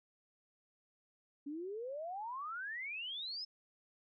sine exponential sweep, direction up, 277.2 to 5274 Hz, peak -40 dBFS, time 1.46-3.45 s, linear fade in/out 10 ms, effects none

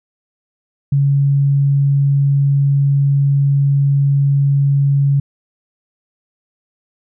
sine tone, 140 Hz, C#3, 18 cents sharp, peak -10 dBFS, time 0.92-5.2 s, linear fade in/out 5 ms, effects none

